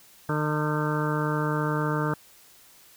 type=harmonic tone with a mistuned harmonic; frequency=151.3 Hz; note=D#3; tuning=48 cents flat; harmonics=1 / 2 / 3 / 4 / 6 / 7 / 8 / 9 / 10; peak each=-27 / -31 / -32 / -36 / -34 / -39 / -34 / -36 / -35 dBFS; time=0.29-2.14 s; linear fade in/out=2 ms; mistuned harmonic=10; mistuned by=+38 cents; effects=white hiss -54 dBFS RMS until 2.96 s